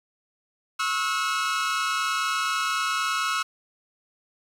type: tone cluster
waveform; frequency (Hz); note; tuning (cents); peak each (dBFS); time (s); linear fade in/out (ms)
sawtooth; 1091 / 1301 / 1445; C#6 / E6 / F#6; -28 / -23 / -41; -27 / -22 / -26; 0.79-3.43; 10
effects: low-pass 8000 Hz 12 dB/octave + 8-bit